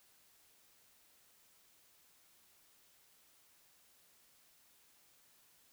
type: silence
effects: white hiss -68 dBFS RMS until 5.72 s